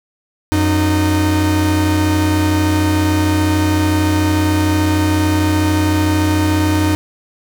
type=tone pair together; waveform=45% pulse; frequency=91.26 / 307.3 Hz; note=F#2 / D#4; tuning=-23 / -21 cents; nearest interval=octave + major sixth; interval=2102 cents; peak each=-15 dBFS; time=0.52-6.95 s; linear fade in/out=0 ms; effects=none